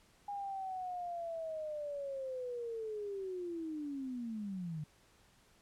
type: linear sweep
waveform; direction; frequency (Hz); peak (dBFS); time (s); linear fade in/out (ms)
sine; down; 817 to 147.2; -38; 0.28-4.84; 5
effects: pink hiss -67 dBFS RMS until 5.61 s + low-pass 11000 Hz 12 dB/octave